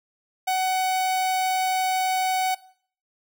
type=tone; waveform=45% pulse; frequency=749 Hz; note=F#5; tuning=21 cents sharp; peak=-21 dBFS; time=0.47-2.55 s; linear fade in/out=10 ms; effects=noise-tail reverb RT60 0.5 s tail -18 dB re dry